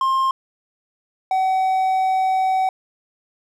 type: tone pair in turn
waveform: triangle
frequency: 1061 / 756.6 Hz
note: C6 / F#5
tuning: +24 / +38 cents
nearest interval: tritone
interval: 586 cents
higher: first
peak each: -14 dBFS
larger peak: neither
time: 0.01-0.31 / 1.31-2.69 s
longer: second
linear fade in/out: 2 ms
effects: none